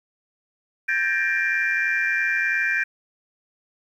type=tone cluster; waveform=sine; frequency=1572 / 1655 / 1744 / 1863 / 2375 Hz; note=G6 / G#6 / A6 / A#6 / D7; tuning=+4 / -6 / -16 / -2 / +19 cents; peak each=-23 / -32 / -27 / -27 / -24 dBFS; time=0.88-2.84 s; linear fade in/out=10 ms; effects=tanh soft clip ceiling -12 dBFS + 9-bit